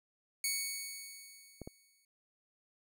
10% pulse tone with exponential decay, 2227 Hz, C#7, 7 cents sharp, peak -22 dBFS, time 0.44-2.05 s, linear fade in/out 2 ms, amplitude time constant 350 ms
clicks, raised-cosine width 2 ms, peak -30 dBFS, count 2, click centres 1.617 / 1.675 s
effects none

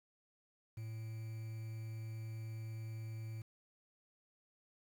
triangle tone with quantisation, 111.3 Hz, A2, 20 cents sharp, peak -40 dBFS, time 0.77-3.42 s, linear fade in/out 5 ms, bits 10, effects none

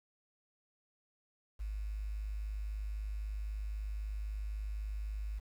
sine tone with quantisation, 51.91 Hz, G#1, in tune, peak -36 dBFS, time 1.59-5.4 s, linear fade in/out 20 ms, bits 10, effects none

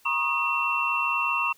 sine tone cluster, 952 / 1093 / 1238 / 2706 Hz, A#5 / C#6 / D#6 / E7, +36 / -25 / -9 / +45 cents, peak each -31 / -29 / -31 / -25 dBFS, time 0.05-1.53 s, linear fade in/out 10 ms, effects white hiss -59 dBFS RMS until 1.57 s

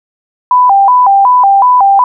sine tone with vibrato, 887 Hz, A5, 14 cents sharp, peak -3 dBFS, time 0.51-2.04 s, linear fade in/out 2 ms, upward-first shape square, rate 2.7 Hz, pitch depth 200 cents each way, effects none

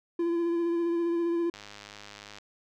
triangle tone with vibrato, 339.8 Hz, F4, 47 cents flat, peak -23 dBFS, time 0.19-1.5 s, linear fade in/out 5 ms, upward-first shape sine, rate 15 Hz, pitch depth 21 cents each way
click train, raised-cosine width 0.2 ms, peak -27 dBFS, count 88, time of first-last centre 1.54-2.385 s, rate 103 Hz
effects none

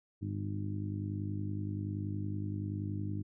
harmonic tone with a mistuned harmonic, 50.6 Hz, G#1, 44 cents flat, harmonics 2 / 3 / 4 / 5 / 6 / 7, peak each -36 / -44 / -42 / -48 / -42 / -53 dBFS, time 0.21-3.23 s, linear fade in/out 20 ms, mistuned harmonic 7, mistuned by +33 cents, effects none

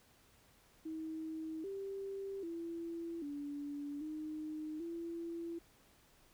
sine tone with pitch steps, 318.2 / 391.9 / 335.2 / 288.1 / 308.6 / 336.3 Hz, D#4 / G4 / E4 / D4 / D#4 / E4, +39 / 0 / +29 / -33 / -14 / +35 cents, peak -40 dBFS, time 0.85-5.59 s, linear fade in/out 10 ms, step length 790 ms, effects pink hiss -67 dBFS RMS until 6.33 s

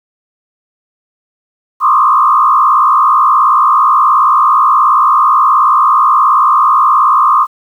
sine tone with frequency modulation, 1141 Hz, C#6, 50 cents sharp, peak -5 dBFS, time 1.8-7.47 s, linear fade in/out 50 ms, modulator 58.6 Hz, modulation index 1.9, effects 7-bit

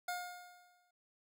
25% pulse tone with exponential decay, 714 Hz, F5, 38 cents sharp, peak -32 dBFS, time 0.08-0.91 s, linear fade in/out 5 ms, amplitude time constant 180 ms, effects noise-tail reverb RT60 0.1 s tail -25 dB re dry

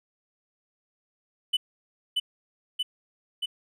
triangle tone with echo, 2996 Hz, F#7, 21 cents sharp, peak -19 dBFS, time 1.53-1.57 s, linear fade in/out 10 ms, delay 630 ms, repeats 3, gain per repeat -2 dB, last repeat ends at 3.46 s, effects none

